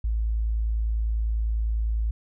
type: tone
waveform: sine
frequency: 55 Hz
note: A1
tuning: in tune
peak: -22 dBFS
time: 0.04-2.11 s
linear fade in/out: 5 ms
effects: none